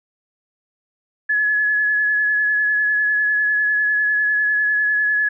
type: tone with vibrato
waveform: sine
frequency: 1700 Hz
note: G#6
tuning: 40 cents sharp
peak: -15 dBFS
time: 1.29-5.29 s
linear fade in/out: 10 ms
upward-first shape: sine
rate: 10 Hz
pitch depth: 21 cents each way
effects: none